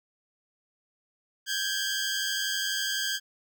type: tone pair together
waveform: 15% pulse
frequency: 1573 / 1665.2 Hz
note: G6 / G#6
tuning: +6 / +4 cents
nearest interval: minor second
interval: 98 cents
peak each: -23 / -25 dBFS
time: 1.46-3.2 s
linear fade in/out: 50 ms
effects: none